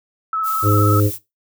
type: tone with vibrato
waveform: sine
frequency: 1300 Hz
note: E6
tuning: 24 cents flat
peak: -18 dBFS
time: 0.33-1 s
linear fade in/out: 2 ms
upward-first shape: sine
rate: 17 Hz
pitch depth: 29 cents each way
type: noise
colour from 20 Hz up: violet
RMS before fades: -28 dBFS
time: 0.43-1.19 s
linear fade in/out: 50 ms
type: harmonic tone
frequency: 103.4 Hz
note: G#2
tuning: 7 cents flat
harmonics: 1 / 3 / 4 / 5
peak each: -14 / -20 / -23 / -26 dBFS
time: 0.62-1.11 s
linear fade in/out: 50 ms
effects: noise-tail reverb RT60 0.2 s tail -17 dB re dry